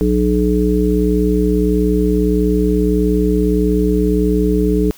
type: harmonic tone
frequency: 60.8 Hz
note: B1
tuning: 26 cents flat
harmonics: 1 / 3 / 5 / 7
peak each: -17 / -17 / -17 / -17 dBFS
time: 0.01-4.91 s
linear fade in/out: 0 ms
effects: white hiss -43 dBFS RMS until 4.97 s